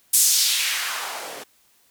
blue noise with band-pass filter sweep, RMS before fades -22 dBFS, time 0.13-1.44 s, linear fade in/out 10 ms, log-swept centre 9000 to 370 Hz, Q 1.4, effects white hiss -60 dBFS RMS until 1.9 s

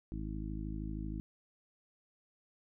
harmonic tone, 52.9 Hz, G#1, 33 cents sharp, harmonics 1 / 2 / 3 / 4 / 5 / 6, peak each -40 / -46 / -45 / -46 / -48 / -46 dBFS, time 0.12-1.2 s, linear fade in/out 0 ms, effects none

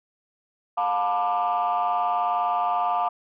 sine chord, B half-diminished seventh, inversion second, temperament just, 711.2 / 889 / 987.8 / 1185.3 Hz, F5 / A5 / B5 / D6, +31 / +18 / 0 / +16 cents, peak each -23 / -26 / -28 / -26 dBFS, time 0.77-3.09 s, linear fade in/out 10 ms, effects tanh soft clip ceiling -16 dBFS

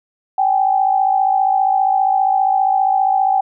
sine tone pair together, 770 / 825 Hz, G5 / G#5, -31 / -12 cents, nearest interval minor second, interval 119 cents, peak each -13 / -18 dBFS, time 0.38-3.41 s, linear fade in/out 5 ms, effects none

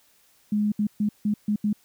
sine tone bursts at uneven times, 209.1 Hz, G#3, 12 cents sharp, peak -20 dBFS, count 6, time 0.52-0.72 / 0.79-0.87 / 1-1.09 / 1.25-1.34 / 1.48-1.56 / 1.64-1.73 s, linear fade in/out 5 ms, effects white hiss -61 dBFS RMS until 1.84 s

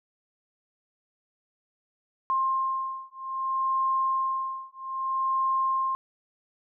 sine beating tone pair, 1059 / 1059.62 Hz, C6 / C6, +21 / +22 cents, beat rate 0.62 Hz, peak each -28 dBFS, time 2.3-5.95 s, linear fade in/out 0 ms, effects none

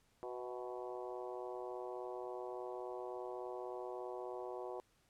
harmonic tone with a mistuned harmonic, 123.47 Hz, B2, in tune, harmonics 3 / 4 / 5 / 6 / 7 / 8 / 9, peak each -46 / -48 / -50 / -51 / -54 / -54 / -59 dBFS, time 0.23-4.8 s, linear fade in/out 0 ms, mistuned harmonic 5, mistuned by +42 cents, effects pink hiss -74 dBFS RMS until 5.09 s + low-pass 12000 Hz 12 dB/octave

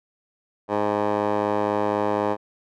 15% pulse tone with band-pass filter, 104 Hz, G#2, 3 cents sharp, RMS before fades -23 dBFS, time 0.68-2.37 s, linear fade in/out 50 ms, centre 690 Hz, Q 5.2, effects none

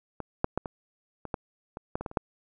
clicks, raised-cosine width 1 ms, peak -20 / -9 / -13 / -20 / -23 / -15 / -23 / -15 / -21 / -19 / -29 / -10 dBFS, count 12, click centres 0.203 / 0.444 / 0.576 / 0.658 / 1.253 / 1.342 / 1.771 / 1.955 / 2.01 / 2.062 / 2.114 / 2.172 s, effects none

